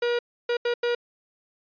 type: tone bursts at uneven times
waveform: 45% pulse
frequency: 478.9 Hz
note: A#4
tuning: 47 cents sharp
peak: -22 dBFS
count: 4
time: 0.02-0.19 / 0.49-0.57 / 0.65-0.74 / 0.83-0.95 s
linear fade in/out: 5 ms
effects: resampled to 11025 Hz